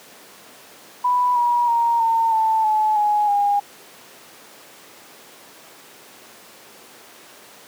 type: tone with pitch steps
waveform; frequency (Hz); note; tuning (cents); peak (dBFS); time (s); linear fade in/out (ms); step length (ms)
sine; 987.8 / 960.8 / 934.5 / 909 / 884.1 / 859.9 / 836.4 / 813.5; B5 / B5 / A#5 / A#5 / A5 / A5 / G#5 / G#5; 0 / -48 / +4 / -44 / +8 / -40 / +12 / -36; -15; 1.04-3.6; 10; 320
effects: pink hiss -44 dBFS RMS until 7.67 s + high-pass 300 Hz 12 dB/octave